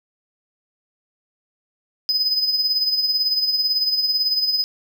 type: tone with tremolo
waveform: triangle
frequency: 5020 Hz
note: D#8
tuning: 15 cents sharp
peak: -14 dBFS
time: 2.09-4.64 s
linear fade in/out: 0 ms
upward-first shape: sine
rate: 18 Hz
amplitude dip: 55%
effects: none